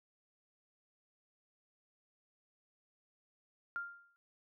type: tone with exponential decay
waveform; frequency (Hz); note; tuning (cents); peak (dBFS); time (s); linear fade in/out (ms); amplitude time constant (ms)
sine; 1396.9; F6; 0; -34; 3.76-4.16; 0; 86
effects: none